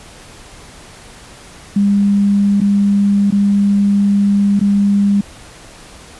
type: tone with dropouts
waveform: sine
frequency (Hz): 201.3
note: G3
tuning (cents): +46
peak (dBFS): -9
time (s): 1.76-5.21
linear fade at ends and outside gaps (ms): 5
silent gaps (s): 2.605-2.614 / 3.306-3.323 / 4.595-4.611
effects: pink hiss -38 dBFS RMS until 6.19 s + resampled to 24000 Hz